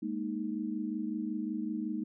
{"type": "chord", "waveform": "sine", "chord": "Ab suspended second", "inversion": "none", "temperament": "equal", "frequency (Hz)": [207.7, 233.1, 311.1], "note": ["Ab3", "Bb3", "Eb4"], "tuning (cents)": [0, 0, 0], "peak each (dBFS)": [-37, -37, -36], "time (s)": [0.02, 2.04], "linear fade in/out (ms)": 10, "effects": []}